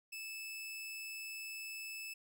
sawtooth tone, 2620 Hz, E7, 11 cents flat, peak -40 dBFS, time 0.12-2.14 s, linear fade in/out 10 ms, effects none

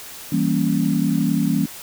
sine chord, E diminished seventh, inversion none, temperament equal, 164.81 / 196 / 233.1 / 277.2 Hz, E3 / G3 / Bb3 / Db4, 0 / 0 / 0 / 0 cents, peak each -22 dBFS, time 0.32-1.66 s, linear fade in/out 5 ms, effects white hiss -37 dBFS RMS until 1.82 s

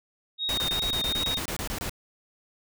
sine tone with vibrato, 3729 Hz, A#7, in tune, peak -26 dBFS, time 0.38-1.41 s, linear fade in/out 50 ms, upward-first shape sine, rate 2.6 Hz, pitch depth 21 cents each way
pink noise bursts, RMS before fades -32 dBFS, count 13, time 0.49-1.895 s, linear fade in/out 0 ms, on 85 ms, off 25 ms
effects none

